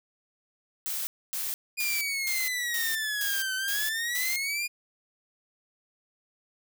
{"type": "noise bursts", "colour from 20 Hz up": "blue", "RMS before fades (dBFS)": -32, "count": 8, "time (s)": [0.86, 4.36], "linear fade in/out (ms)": 0, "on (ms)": 210, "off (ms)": 260}
{"type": "exponential two-way sweep", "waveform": "sawtooth", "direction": "down then up", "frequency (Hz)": [2445, 1519, 2445], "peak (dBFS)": -25, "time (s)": [1.77, 4.68], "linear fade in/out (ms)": 20, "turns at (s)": 3.55}
{"effects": []}